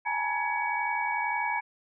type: tone cluster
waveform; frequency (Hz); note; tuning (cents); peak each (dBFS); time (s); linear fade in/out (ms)
sine; 816 / 867 / 949 / 1674 / 2262; G#5 / A5 / A#5 / G#6 / C#7; -31 / -26 / +31 / +13 / +34; -37 / -33 / -31 / -35 / -32; 0.05-1.61; 20
effects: none